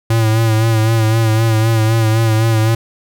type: tone with vibrato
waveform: square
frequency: 111.7 Hz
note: A2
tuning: 27 cents sharp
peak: -11 dBFS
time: 0.1-2.75 s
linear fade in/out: 5 ms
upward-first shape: sine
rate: 3.9 Hz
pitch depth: 42 cents each way
effects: none